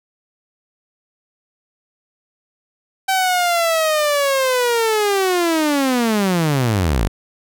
sawtooth linear sweep, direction down, 772 to 43.45 Hz, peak -11 dBFS, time 3.08-7.08 s, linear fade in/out 10 ms, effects none

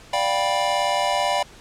square chord, G dominant seventh, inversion second, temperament just, 588 / 705.6 / 784 / 980 Hz, D5 / F5 / G5 / B5, +2 / +18 / 0 / -14 cents, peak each -26 dBFS, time 0.13-1.43 s, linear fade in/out 5 ms, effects pink hiss -46 dBFS RMS until 1.6 s + low-pass 8000 Hz 12 dB/octave

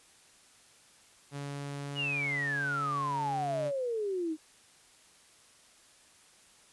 sawtooth tone, 141.9 Hz, C#3, 41 cents sharp, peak -33 dBFS, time 1.31-3.72 s, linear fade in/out 50 ms
sine exponential sweep, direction down, 2960 to 303.6 Hz, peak -30 dBFS, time 1.95-4.37 s, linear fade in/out 50 ms
effects white hiss -60 dBFS RMS until 6.72 s + resampled to 24000 Hz

